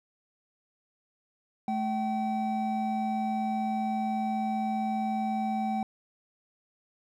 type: tone pair together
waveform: triangle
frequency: 217.4 / 768 Hz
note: A3 / G5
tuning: -21 / -36 cents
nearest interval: octave + minor seventh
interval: 2185 cents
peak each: -28 / -28 dBFS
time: 1.68-5.83 s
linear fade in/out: 2 ms
effects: none